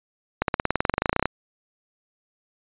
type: accelerating click train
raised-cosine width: 0.5 ms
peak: -5 dBFS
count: 20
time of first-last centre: 0.42-1.256 s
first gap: 62 ms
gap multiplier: 0.96
effects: resampled to 8000 Hz